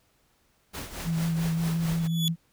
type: noise with tremolo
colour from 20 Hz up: pink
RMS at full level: -35 dBFS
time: 0.73-2.08 s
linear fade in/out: 20 ms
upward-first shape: triangle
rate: 4.5 Hz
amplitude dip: 70%
type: tone with vibrato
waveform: sine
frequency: 164.81 Hz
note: E3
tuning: in tune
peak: -24 dBFS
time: 1.04-2.36 s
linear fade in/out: 50 ms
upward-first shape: square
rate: 5.6 Hz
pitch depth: 15 cents each way
type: tone with exponential growth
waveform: 40% pulse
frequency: 3420 Hz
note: A7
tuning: 50 cents flat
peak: -22 dBFS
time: 1.94-2.28 s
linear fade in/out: 0 ms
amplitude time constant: 72 ms
effects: pink hiss -67 dBFS RMS until 2.52 s